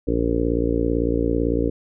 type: harmonic tone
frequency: 57.9 Hz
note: A#1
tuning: 11 cents flat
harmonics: 1 / 2 / 3 / 4 / 5 / 6 / 7 / 8 / 9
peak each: -25 / -29 / -32 / -31 / -23 / -29 / -28 / -25 / -32 dBFS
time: 0.07-1.7 s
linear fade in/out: 10 ms
effects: none